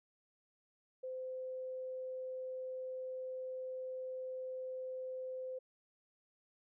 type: tone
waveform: sine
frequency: 515 Hz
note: C5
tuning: 28 cents flat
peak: -40 dBFS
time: 1.03-5.59 s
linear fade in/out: 10 ms
effects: none